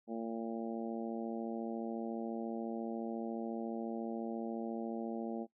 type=harmonic tone; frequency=114.2 Hz; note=A#2; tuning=35 cents flat; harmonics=2 / 3 / 4 / 5 / 6 / 7; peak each=-39 / -43 / -45 / -47 / -49 / -50 dBFS; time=0.07-5.47 s; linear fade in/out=50 ms; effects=noise-tail reverb RT60 0.1 s tail -20 dB re dry